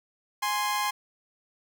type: tone pair together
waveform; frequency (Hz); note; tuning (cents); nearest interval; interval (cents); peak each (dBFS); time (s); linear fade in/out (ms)
sawtooth; 830.6 / 1048.2; G#5 / C6; 0 / +3; major third; 403; -26 / -24; 0.42-0.91; 10
effects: none